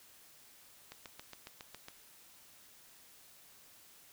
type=click train; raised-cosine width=0.2 ms; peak=-29 dBFS; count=8; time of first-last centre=0.92-1.884 s; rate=7.26 Hz; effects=white hiss -60 dBFS RMS until 4.12 s